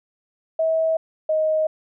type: tone pair in turn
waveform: sine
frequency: 645 / 625.9 Hz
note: E5 / D#5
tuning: -38 / +10 cents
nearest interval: minor second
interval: 52 cents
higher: first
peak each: -17 / -17 dBFS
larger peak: neither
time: 0.59-0.97 / 1.29-1.67 s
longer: neither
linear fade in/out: 5 ms
effects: none